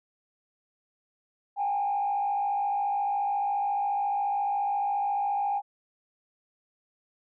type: tone with frequency modulation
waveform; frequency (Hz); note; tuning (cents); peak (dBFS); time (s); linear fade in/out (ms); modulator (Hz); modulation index
sine; 809; G#5; -46; -24; 1.56-5.62; 50; 54.3; 0.6
effects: tanh soft clip ceiling -20 dBFS